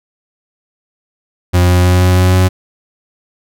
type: tone with pitch steps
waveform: 40% pulse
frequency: 89.1 / 89.77 / 90.45 / 91.13 / 91.82 / 92.51 Hz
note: F2 / F2 / F#2 / F#2 / F#2 / F#2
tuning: +35 / +48 / -39 / -26 / -13 / 0 cents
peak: -6 dBFS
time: 1.53-2.49 s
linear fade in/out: 20 ms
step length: 160 ms
effects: none